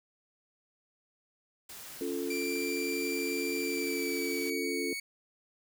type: noise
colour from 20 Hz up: white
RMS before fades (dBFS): -46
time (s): 1.69-4.5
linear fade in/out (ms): 5
type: chord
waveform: sine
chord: Db augmented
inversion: none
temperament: equal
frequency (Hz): 277.2 / 349.2 / 440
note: Db4 / F4 / A4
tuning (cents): 0 / 0 / 0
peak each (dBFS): -36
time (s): 2.01-4.93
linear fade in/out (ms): 2
type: tone with pitch glide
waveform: sawtooth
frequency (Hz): 2354 to 2227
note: D7 to C#7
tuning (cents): +3 to +7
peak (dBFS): -32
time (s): 2.3-5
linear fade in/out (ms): 5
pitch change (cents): -96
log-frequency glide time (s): 3.6-4.83
effects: none